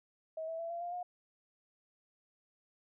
sine tone with pitch steps, 639 / 653.6 / 668.4 / 683.7 / 699.3 / 715.2 Hz, D#5 / E5 / E5 / F5 / F5 / F5, +46 / -15 / +24 / -37 / +2 / +41 cents, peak -37 dBFS, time 0.37-1.03 s, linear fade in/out 5 ms, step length 110 ms, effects none

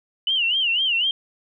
sine tone with vibrato, 2942 Hz, F#7, 11 cents flat, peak -18 dBFS, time 0.27-1.11 s, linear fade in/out 2 ms, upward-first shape sine, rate 4 Hz, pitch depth 150 cents each way, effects none

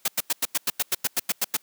white noise bursts, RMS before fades -23 dBFS, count 13, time 0.05-1.569 s, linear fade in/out 5 ms, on 31 ms, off 93 ms, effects white hiss -61 dBFS RMS until 1.62 s + high-pass 150 Hz 12 dB/octave

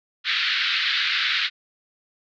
white band-pass noise, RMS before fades -23 dBFS, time 0.24-1.5 s, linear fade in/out 50 ms, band 1400 to 4200 Hz, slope 48 dB/octave, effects none

